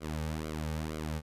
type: tone with flanger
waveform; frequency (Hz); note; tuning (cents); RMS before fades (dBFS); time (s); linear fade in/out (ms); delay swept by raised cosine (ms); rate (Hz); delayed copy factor
sawtooth; 77.78; D#2; 0; -36; 0-1.22; 50; 1.1 to 3; 2.1; -1
effects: resampled to 32000 Hz